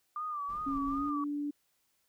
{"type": "tone with vibrato", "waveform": "sine", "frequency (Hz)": 1189, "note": "D6", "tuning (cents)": 21, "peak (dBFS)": -34, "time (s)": [0.16, 1.24], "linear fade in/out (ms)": 2, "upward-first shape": "sine", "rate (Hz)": 2.6, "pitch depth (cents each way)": 77}
{"type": "noise with tremolo", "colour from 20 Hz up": "brown", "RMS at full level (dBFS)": -48, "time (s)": [0.48, 1.11], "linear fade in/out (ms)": 20, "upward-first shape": "square", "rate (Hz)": 5, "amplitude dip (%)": 30}
{"type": "tone with pitch glide", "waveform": "sine", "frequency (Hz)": [276, 290.9], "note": ["C#4", "D4"], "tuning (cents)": [-7, -16], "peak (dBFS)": -32, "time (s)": [0.66, 1.51], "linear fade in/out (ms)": 10, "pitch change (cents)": 91, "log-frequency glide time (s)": [0.97, 1.07]}
{"effects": ["white hiss -75 dBFS RMS until 2.08 s"]}